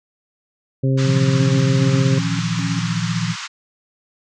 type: harmonic tone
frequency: 133.3 Hz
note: C3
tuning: 33 cents sharp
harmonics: 1 / 2 / 3 / 4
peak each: -15 / -22 / -26 / -28 dBFS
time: 0.83-2.19 s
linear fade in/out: 10 ms
type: band-pass noise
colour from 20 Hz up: pink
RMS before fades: -30 dBFS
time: 0.97-3.48 s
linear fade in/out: 20 ms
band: 1000 to 7000 Hz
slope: 48 dB/octave
type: chord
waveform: sine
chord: Bb suspended fourth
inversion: none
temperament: equal with one note detuned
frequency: 116.54 / 159.2 / 174.61 Hz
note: Bb2 / Eb3 / F3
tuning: 0 / +40 / 0 cents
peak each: -24 / -24 / -22 dBFS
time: 1.03-3.36 s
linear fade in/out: 50 ms
type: tone with tremolo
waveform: triangle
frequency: 273.9 Hz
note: C#4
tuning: 21 cents flat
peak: -25 dBFS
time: 1.39-2.99 s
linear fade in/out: 10 ms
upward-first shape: square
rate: 2.5 Hz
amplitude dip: 80%
effects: none